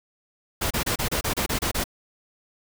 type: noise bursts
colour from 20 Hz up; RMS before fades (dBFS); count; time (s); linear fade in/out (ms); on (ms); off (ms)
pink; -25; 10; 0.61-1.841; 10; 97; 29
effects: none